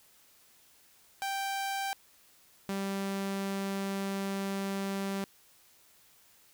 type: tone pair in turn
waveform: sawtooth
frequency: 784 / 196 Hz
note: G5 / G3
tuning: 0 / 0 cents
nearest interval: 2 octaves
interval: 2400 cents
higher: first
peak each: -28 dBFS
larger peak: neither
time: 1.22-1.93 / 2.69-5.24 s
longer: second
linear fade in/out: 0 ms
effects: white hiss -62 dBFS RMS until 6.53 s